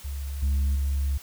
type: tone with level steps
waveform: sine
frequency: 69.3 Hz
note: C#2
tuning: in tune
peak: -29 / -18 / -21 dBFS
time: 0.04-1.18 s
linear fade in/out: 10 ms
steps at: 0.42 / 0.75 s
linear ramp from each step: 10 ms
effects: tanh soft clip ceiling -20 dBFS + white hiss -47 dBFS RMS until 1.22 s